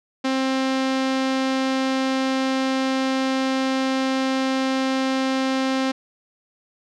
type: tone with low-pass filter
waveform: sawtooth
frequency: 264.4 Hz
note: C4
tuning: 18 cents sharp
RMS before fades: -22 dBFS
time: 0.24-5.92 s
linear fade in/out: 10 ms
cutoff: 4900 Hz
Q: 1.1
effects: none